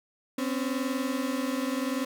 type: tone pair together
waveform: 35% pulse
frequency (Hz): 256.5 / 277.2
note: C4 / C#4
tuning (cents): -34 / 0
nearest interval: minor second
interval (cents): 134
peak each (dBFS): -28 / -30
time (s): 0.38-2.05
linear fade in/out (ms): 5
effects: none